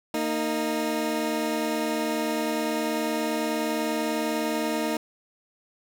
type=tone pair together; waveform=20% pulse; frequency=230 / 310.2 Hz; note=A#3 / D#4; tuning=-23 / -5 cents; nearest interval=perfect fourth; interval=518 cents; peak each=-24 / -22 dBFS; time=0.14-4.97 s; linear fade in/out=2 ms; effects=none